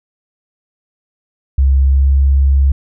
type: tone with pitch glide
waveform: sine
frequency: 67.5 to 68.44 Hz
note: C#2 to C#2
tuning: -45 to -22 cents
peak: -7 dBFS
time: 1.58-2.72 s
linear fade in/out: 5 ms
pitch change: +23 cents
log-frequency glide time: 1.82-2.1 s
effects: none